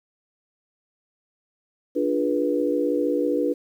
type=chord; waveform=sine; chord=D diminished seventh; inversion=none; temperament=equal with one note detuned; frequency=293.7 / 349.2 / 415.3 / 487.6 Hz; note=D4 / F4 / Ab4 / Cb5; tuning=0 / 0 / 0 / -22 cents; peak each=-24 / -27 / -29 / -24 dBFS; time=1.95-3.54 s; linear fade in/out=20 ms; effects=9-bit